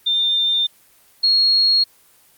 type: tone pair in turn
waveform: sine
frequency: 3603 / 4297 Hz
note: A7 / C8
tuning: +40 / +45 cents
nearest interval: minor third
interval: 305 cents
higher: second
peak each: -15 / -12 dBFS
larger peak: second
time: 0.06-0.67 / 1.23-1.84 s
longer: neither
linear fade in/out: 10 ms
effects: white hiss -53 dBFS RMS until 2.37 s + Opus 24 kbps